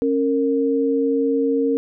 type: tone pair together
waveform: sine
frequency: 274.1 / 461 Hz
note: C#4 / A#4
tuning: -19 / -19 cents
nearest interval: major sixth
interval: 900 cents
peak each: -19 / -19 dBFS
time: 0.02-1.77 s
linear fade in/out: 0 ms
effects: none